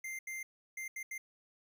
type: tone bursts at uneven times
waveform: square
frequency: 2093 Hz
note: C7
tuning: in tune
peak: -40 dBFS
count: 5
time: 0.04-0.19 / 0.27-0.43 / 0.77-0.88 / 0.96-1.03 / 1.11-1.18 s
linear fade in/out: 5 ms
effects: none